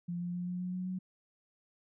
sine tone with pitch steps, 173.8 / 175.62 / 177.45 / 179.31 / 181.18 / 183.07 / 184.99 Hz, F3 / F3 / F3 / F3 / F#3 / F#3 / F#3, -8 / +10 / +28 / +46 / -36 / -18 / 0 cents, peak -34 dBFS, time 0.08-0.99 s, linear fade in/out 10 ms, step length 130 ms, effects none

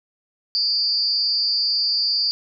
sine tone with amplitude modulation, 4699 Hz, D8, in tune, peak -14 dBFS, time 0.55-2.31 s, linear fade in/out 0 ms, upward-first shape sine, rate 262 Hz, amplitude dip 85%, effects none

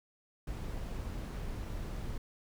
brown noise, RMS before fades -39 dBFS, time 0.47-2.18 s, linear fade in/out 5 ms, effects none

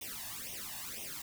white noise with flanger, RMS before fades -43 dBFS, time 0.01-1.22 s, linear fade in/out 5 ms, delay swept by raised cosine 0.33 to 1.13 ms, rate 2 Hz, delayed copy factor +1, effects none

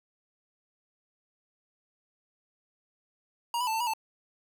square tone with pitch steps, 945 / 991 / 883 / 893 / 964 / 883 Hz, A#5 / B5 / A5 / A5 / B5 / A5, +23 / +6 / +6 / +25 / -42 / +6 cents, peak -28 dBFS, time 3.54-3.936 s, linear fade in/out 2 ms, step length 66 ms, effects none

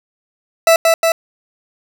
40% pulse tone with echo, 659.3 Hz, E5, in tune, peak -6 dBFS, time 0.67-0.76 s, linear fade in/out 2 ms, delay 180 ms, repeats 2, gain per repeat -2 dB, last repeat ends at 1.12 s, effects none

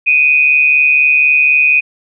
sine tone with amplitude modulation, 2489 Hz, D#7, in tune, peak -4 dBFS, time 0.06-1.81 s, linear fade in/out 20 ms, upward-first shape sine, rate 144 Hz, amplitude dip 60%, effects none

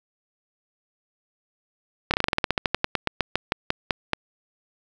slowing click train, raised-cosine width 0.3 ms, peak -4 dBFS, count 22, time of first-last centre 2.11-4.133 s, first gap 28 ms, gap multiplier 1.11, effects 7-bit

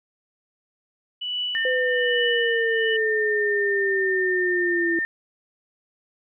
sine tone with tremolo, 2960 Hz, F#7, in tune, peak -23 dBFS, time 1.21-2.97 s, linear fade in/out 10 ms, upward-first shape triangle, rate 1.2 Hz, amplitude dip 85%
sine tone, 1810 Hz, A6, 48 cents sharp, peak -22 dBFS, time 1.55-5.05 s, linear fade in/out 0 ms
sine linear sweep, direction down, 510 to 333.3 Hz, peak -22 dBFS, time 1.65-4.99 s, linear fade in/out 2 ms
effects none

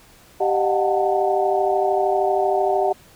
sine tone cluster, 390.5 / 613 / 725 / 758 / 895 Hz, G4 / D#5 / F#5 / F#5 / A5, -7 / -26 / -35 / +42 / +29 cents, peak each -21 / -23 / -21 / -26 / -29 dBFS, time 0.4-2.93 s, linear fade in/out 10 ms, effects pink hiss -50 dBFS RMS until 3.15 s

